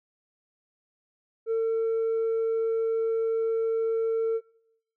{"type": "tone with tanh clipping", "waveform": "triangle", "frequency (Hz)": 451.2, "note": "A4", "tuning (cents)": 44, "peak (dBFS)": -23, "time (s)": [1.46, 4.41], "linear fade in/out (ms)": 50, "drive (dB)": 6, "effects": ["noise-tail reverb RT60 0.7 s tail -21 dB re dry"]}